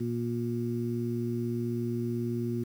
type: harmonic tone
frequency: 118.5 Hz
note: A#2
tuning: 29 cents sharp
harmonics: 1 / 2 / 3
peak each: -33 / -32 / -34 dBFS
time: 0-2.64 s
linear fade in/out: 10 ms
effects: 9-bit